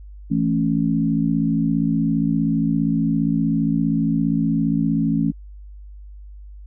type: chord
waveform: sine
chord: A major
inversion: second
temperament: equal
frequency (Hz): 164.81 / 220 / 277.2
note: E3 / A3 / C#4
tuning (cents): 0 / 0 / 0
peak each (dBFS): -21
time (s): 0.3-5.32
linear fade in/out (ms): 20
effects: added 50 Hz sine -36 dBFS peak until 6.66 s